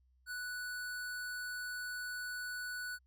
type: tone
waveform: square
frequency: 1480 Hz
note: F#6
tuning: in tune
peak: -40 dBFS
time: 0.26-2.99 s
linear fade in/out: 50 ms
effects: added 63 Hz sine -67 dBFS peak until 3.06 s